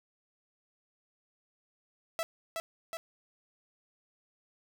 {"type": "tone with echo", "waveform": "sawtooth", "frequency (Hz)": 659, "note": "E5", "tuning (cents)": -1, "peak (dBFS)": -27, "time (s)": [2.19, 2.23], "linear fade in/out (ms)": 0, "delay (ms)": 370, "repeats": 2, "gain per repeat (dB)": -3, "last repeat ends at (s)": 2.97, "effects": []}